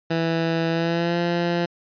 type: tone with pitch glide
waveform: 15% pulse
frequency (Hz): 164.81 to 172.31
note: E3 to F3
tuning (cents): 0 to -23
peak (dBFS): -14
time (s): 0.1-1.66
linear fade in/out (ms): 10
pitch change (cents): +77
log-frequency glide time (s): 0.7-1.18
effects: resampled to 11025 Hz